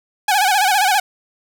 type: tone with vibrato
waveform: sawtooth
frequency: 791 Hz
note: G5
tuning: 15 cents sharp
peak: -9 dBFS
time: 0.28-1 s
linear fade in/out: 5 ms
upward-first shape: sine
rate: 15 Hz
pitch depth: 130 cents each way
effects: none